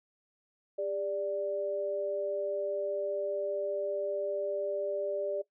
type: tone pair together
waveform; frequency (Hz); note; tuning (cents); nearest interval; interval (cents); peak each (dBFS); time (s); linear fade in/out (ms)
sine; 402.5 / 587.3; G4 / D5; +46 / 0; perfect fifth; 654; -36 / -31; 0.78-5.42; 10
effects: noise-tail reverb RT60 0.1 s tail -18 dB re dry